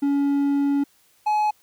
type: tone pair in turn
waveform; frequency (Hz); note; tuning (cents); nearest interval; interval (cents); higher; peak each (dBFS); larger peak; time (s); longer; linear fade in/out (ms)
triangle; 282 / 847.1; C#4 / G#5; +30 / +34; octave + perfect fifth; 1904; second; -16; neither; 0.02-0.84 / 1.26-1.51; first; 10
effects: white hiss -60 dBFS RMS until 1.62 s